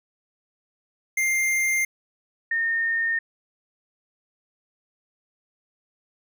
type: tone pair in turn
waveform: square / sine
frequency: 2104 / 1829.7 Hz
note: C7 / A#6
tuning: +9 / -33 cents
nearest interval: major second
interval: 242 cents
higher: first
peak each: -21 dBFS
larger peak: neither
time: 1.17-1.85 / 2.51-3.19 s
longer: neither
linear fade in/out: 5 ms
effects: none